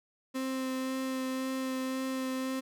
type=tone with vibrato; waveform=35% pulse; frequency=261.6 Hz; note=C4; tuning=in tune; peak=-30 dBFS; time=0.34-2.61 s; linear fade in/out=20 ms; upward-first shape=sine; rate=1.9 Hz; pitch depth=10 cents each way; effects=none